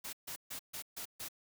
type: noise bursts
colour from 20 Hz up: white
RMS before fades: -43 dBFS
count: 6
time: 0.04-1.286 s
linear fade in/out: 10 ms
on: 91 ms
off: 140 ms
effects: none